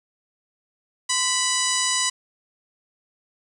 harmonic tone with a mistuned harmonic, 987.8 Hz, B5, in tune, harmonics 1 / 2 / 3 / 4 / 5 / 6 / 7 / 8 / 9, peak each -29 / -29 / -29 / -29 / -29 / -29 / -29 / -29 / -29 dBFS, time 1.09-2.1 s, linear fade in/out 10 ms, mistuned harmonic 1, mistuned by +72 cents, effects 8-bit

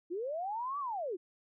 sine linear two-way sweep, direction up then down, 322.4 to 1174.7 to 322.4 Hz, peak -34 dBFS, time 0.1-1.17 s, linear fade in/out 20 ms, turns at 0.79 s, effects none

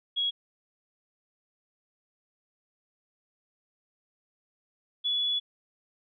sine tone pair in turn, 3322 / 3411 Hz, G#7 / G#7, 0 / +46 cents, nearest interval unison, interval 46 cents, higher second, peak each -25 / -25 dBFS, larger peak neither, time 0.16-0.31 / 5.04-5.4 s, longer second, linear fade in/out 20 ms, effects none

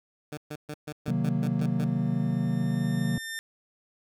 15% pulse tone bursts, 150 Hz, D3, 37 cents sharp, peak -28 dBFS, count 9, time 0.32-1.846 s, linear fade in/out 5 ms, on 54 ms, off 130 ms
triangle chord, C half-diminished seventh, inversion none, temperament equal, 130.81 / 155.56 / 185 / 233.1 Hz, C3 / Eb3 / Gb3 / Bb3, 0 / 0 / 0 / 0 cents, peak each -28 dBFS, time 1.08-3.18 s, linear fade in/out 2 ms
sawtooth tone with exponential growth, 1800 Hz, A6, 39 cents sharp, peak -29 dBFS, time 1.45-3.39 s, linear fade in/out 0 ms, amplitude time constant 420 ms
clicks, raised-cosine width 0.2 ms, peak -33 dBFS, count 2, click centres 1.594 / 1.602 s
effects none

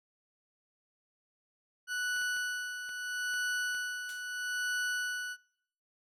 40% pulse tone with tremolo, 1480 Hz, F#6, in tune, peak -30 dBFS, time 1.87-5.37 s, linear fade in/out 50 ms, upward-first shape sine, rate 0.77 Hz, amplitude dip 60%
clicks, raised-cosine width 0.3 ms, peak -37 dBFS, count 6, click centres 2.164 / 2.216 / 2.366 / 2.892 / 3.339 / 3.748 s
blue noise with exponential decay, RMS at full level -43 dBFS, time 4.09-4.35 s, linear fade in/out 0 ms, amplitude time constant 55 ms
effects noise-tail reverb RT60 0.8 s tail -25 dB re dry + low-pass 11000 Hz 12 dB/octave

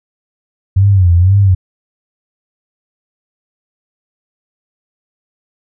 sine tone with vibrato, 92.9 Hz, F#2, 7 cents sharp, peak -5 dBFS, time 0.76-1.55 s, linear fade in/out 10 ms, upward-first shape sine, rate 2 Hz, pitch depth 140 cents each way, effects none

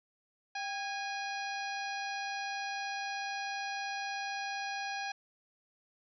harmonic tone with a mistuned harmonic, 823 Hz, G#5, 16 cents flat, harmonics 1 / 2 / 3 / 4 / 5 / 6 / 7, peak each -38 / -41 / -43 / -51 / -47 / -50 / -51 dBFS, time 0.55-5.12 s, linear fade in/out 5 ms, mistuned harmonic 1, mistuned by -72 cents, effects none

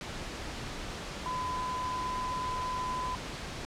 sine tone in noise, 1009 Hz, B5, 37 cents sharp, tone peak -32 dBFS, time 1.26-3.15 s, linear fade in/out 0 ms, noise pink, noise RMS -39 dBFS, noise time 0.01-3.65 s, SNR +4 dB, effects low-pass 6000 Hz 12 dB/octave

